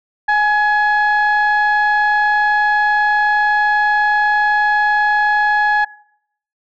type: tone pair together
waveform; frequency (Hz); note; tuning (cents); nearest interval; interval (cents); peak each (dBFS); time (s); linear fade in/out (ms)
sine; 836.5 / 1687; G#5 / G#6; +12 / +27; octave; 1215; -12; 0.28-5.85; 10
effects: noise-tail reverb RT60 0.7 s tail -23 dB re dry + tanh soft clip ceiling -8 dBFS